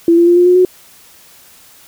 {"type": "tone with pitch steps", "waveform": "sine", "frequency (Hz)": [336.8, 342.5, 348.3, 354.2, 360.1, 366.2], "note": ["E4", "F4", "F4", "F4", "F#4", "F#4"], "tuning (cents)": [37, -34, -5, 24, -47, -18], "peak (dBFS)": -5, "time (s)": [0.08, 0.65], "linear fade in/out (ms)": 2, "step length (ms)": 95, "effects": ["white hiss -43 dBFS RMS until 1.87 s"]}